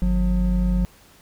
triangle tone pair together, 50.31 / 180 Hz, G1 / F#3, +46 / -47 cents, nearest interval octave + minor seventh, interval 2207 cents, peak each -17 / -19 dBFS, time 0.02-0.85 s, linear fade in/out 0 ms, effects pink hiss -52 dBFS RMS until 1.21 s

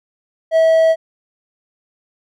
triangle tone, 648 Hz, E5, 30 cents flat, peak -7 dBFS, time 0.51-0.96 s, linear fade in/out 50 ms, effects none

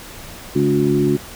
harmonic tone with a mistuned harmonic, 71.5 Hz, D2, 46 cents flat, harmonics 2 / 3 / 4 / 5, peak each -20 / -21 / -19 / -17 dBFS, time 0.55-1.17 s, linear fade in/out 10 ms, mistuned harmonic 5, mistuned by +16 cents, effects pink hiss -36 dBFS RMS until 1.35 s

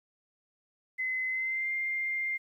sine tone with pitch glide, 2040 to 2105 Hz, C7 to C7, -44 to +10 cents, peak -29 dBFS, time 0.98-2.38 s, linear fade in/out 20 ms, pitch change +54 cents, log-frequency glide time 1.28-1.71 s, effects 11-bit

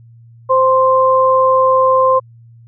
sine tone pair together, 521.3 / 1046.5 Hz, C5 / C6, -6 / 0 cents, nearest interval octave, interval 1206 cents, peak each -11 dBFS, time 0.49-2.2 s, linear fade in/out 20 ms, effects added 116 Hz sine -39 dBFS peak until 2.67 s

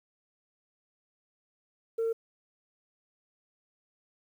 sine tone, 454.5 Hz, A#4, 44 cents flat, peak -25 dBFS, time 1.98-2.13 s, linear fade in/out 10 ms, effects tanh soft clip ceiling -24 dBFS + 10-bit

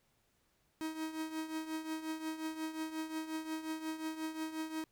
45% pulse tone with tremolo, 316.6 Hz, D#4, 30 cents sharp, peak -35 dBFS, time 0.81-4.84 s, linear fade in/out 0 ms, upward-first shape triangle, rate 5.6 Hz, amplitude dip 75%, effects pink hiss -75 dBFS RMS until 4.91 s

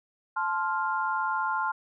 sine chord, F major, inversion first, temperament just, 873.1 / 1047.7 / 1396.9 Hz, A5 / C6 / F6, -14 / +2 / 0 cents, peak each -30 dBFS, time 0.36-1.72 s, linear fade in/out 10 ms, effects none

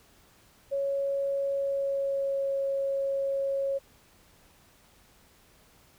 sine tone with pitch glide, 554.4 to 548.7 Hz, C#5 to C#5, 0 to -18 cents, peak -26 dBFS, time 0.71-3.79 s, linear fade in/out 20 ms, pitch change -18 cents, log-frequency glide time 1.5-2.56 s, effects pink hiss -60 dBFS RMS until 5.98 s

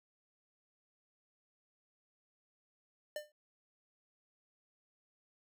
square tone with exponential decay, 599 Hz, D5, 34 cents sharp, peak -36 dBFS, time 3.16-3.32 s, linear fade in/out 2 ms, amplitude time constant 33 ms, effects none

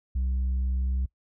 sine tone with pitch glide, 64 to 64.37 Hz, C2 to C2, -38 to -28 cents, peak -21 dBFS, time 0.15-1.06 s, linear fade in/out 10 ms, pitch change +10 cents, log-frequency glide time 0.75-0.95 s, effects noise-tail reverb RT60 0.1 s tail -23 dB re dry + tanh soft clip ceiling -23 dBFS

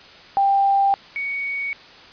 sine tone pair in turn, 791 / 2237 Hz, G5 / C#7, +15 / +15 cents, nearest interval octave + tritone, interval 1800 cents, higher second, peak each -14 / -23 dBFS, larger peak first, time 0.37-0.94 / 1.16-1.73 s, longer neither, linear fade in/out 0 ms, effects white hiss -44 dBFS RMS until 2.12 s + resampled to 11025 Hz

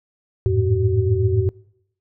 sine tone cluster, 89 / 104 / 111.6 / 378.7 Hz, F2 / G#2 / A2 / F#4, +33 / +3 / +25 / +40 cents, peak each -21 dBFS, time 0.46-1.49 s, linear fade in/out 0 ms, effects noise-tail reverb RT60 0.8 s tail -25 dB re dry

